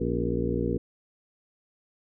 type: harmonic tone with a mistuned harmonic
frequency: 59 Hz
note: A#1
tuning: 22 cents sharp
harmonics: 1 / 2 / 3 / 4 / 5 / 6 / 7 / 8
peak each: -33 / -33 / -33 / -33 / -33 / -33 / -33 / -33 dBFS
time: 0-0.78 s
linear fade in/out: 10 ms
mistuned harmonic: 5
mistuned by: -99 cents
effects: none